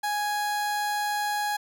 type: tone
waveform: 30% pulse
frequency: 830.6 Hz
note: G#5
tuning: in tune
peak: -23 dBFS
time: 0.03-1.57 s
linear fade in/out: 10 ms
effects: none